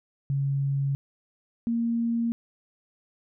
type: tone pair in turn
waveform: sine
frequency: 138.59 / 232.5 Hz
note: C#3 / A#3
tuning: 0 / -4 cents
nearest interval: major sixth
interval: 896 cents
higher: second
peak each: -23 dBFS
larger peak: neither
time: 0.3-0.95 / 1.67-2.32 s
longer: neither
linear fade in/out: 0 ms
effects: none